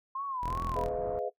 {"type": "tone with vibrato", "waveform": "sine", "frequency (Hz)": 1046.5, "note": "C6", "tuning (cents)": 0, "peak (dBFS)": -33, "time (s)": [0.15, 0.84], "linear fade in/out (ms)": 5, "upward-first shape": "sine", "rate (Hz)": 2.6, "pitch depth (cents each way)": 120}
{"type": "tone", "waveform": "sawtooth", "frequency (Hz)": 41.95, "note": "E1", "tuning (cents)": 31, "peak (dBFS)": -31, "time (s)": [0.42, 0.89], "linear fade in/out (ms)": 20}
{"type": "low-pass noise", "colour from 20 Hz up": "pink", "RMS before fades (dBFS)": -43, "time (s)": [0.47, 1.19], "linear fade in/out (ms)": 0, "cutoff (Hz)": 1200, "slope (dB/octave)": 24}
{"type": "chord", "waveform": "sine", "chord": "F half-diminished seventh", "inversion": "first", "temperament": "just", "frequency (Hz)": [419.1, 502.9, 628.6, 698.5], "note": ["Ab4", "Cb5", "Eb5", "F5"], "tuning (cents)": [16, 31, 18, 0], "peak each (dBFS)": [-36, -35, -37, -37], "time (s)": [0.75, 1.3], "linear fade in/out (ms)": 20}
{"effects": ["noise-tail reverb RT60 0.1 s tail -18 dB re dry"]}